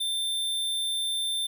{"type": "tone", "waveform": "square", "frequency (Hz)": 3570, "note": "A7", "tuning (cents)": 24, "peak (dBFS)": -27, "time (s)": [0, 1.47], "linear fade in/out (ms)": 10, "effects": []}